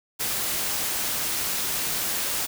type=noise; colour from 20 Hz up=white; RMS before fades=-27 dBFS; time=0.19-2.47 s; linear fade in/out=20 ms; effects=none